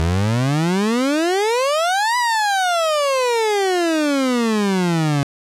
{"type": "exponential two-way sweep", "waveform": "30% pulse", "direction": "up then down", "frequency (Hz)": [78.4, 997, 138.4], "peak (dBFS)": -13, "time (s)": [0, 5.23], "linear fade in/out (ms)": 0, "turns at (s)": 2.17, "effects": ["low-pass 9000 Hz 12 dB/octave"]}